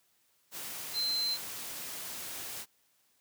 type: tone in noise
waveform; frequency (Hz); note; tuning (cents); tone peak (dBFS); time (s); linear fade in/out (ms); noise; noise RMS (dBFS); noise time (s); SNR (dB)
sine; 4100; C8; -36; -29; 0.93-1.38; 50; white; -41; 0.51-2.66; +9
effects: white hiss -71 dBFS RMS until 3.2 s + high-pass 80 Hz 12 dB/octave